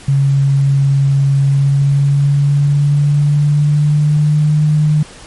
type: tone with pitch glide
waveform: sine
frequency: 138.3 to 151.69 Hz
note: C#3 to D#3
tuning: -4 to -44 cents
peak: -8 dBFS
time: 0.08-5.03 s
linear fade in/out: 5 ms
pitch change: +160 cents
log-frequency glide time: 1.45-4.63 s
effects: pink hiss -36 dBFS RMS until 5.26 s + MP3 48 kbps